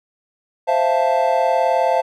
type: chord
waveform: triangle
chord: F major seventh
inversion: second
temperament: equal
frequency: 523.3 / 659.3 / 698.5 / 880 Hz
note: C5 / E5 / F5 / A5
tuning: 0 / 0 / 0 / 0 cents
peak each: -18 dBFS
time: 0.67-2.02 s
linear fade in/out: 20 ms
effects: none